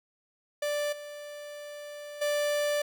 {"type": "tone with level steps", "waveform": "45% pulse", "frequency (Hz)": 587.3, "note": "D5", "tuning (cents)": 0, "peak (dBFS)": [-28, -40, -26], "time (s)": [0.62, 2.82], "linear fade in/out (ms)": 5, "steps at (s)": [0.92, 2.21], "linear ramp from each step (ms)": 10, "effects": []}